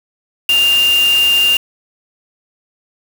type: tone in noise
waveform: sine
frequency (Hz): 2800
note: F7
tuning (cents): +4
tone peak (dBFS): -9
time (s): 0.49-1.57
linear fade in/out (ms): 2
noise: white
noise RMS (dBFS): -23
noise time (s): 0.49-1.57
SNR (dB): +11
effects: none